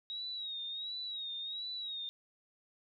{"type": "tone with vibrato", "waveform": "sine", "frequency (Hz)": 3800, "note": "A#7", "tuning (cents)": 33, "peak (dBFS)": -38, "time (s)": [0.1, 2.09], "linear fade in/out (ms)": 0, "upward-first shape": "sine", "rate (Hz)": 1.4, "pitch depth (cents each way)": 79, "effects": []}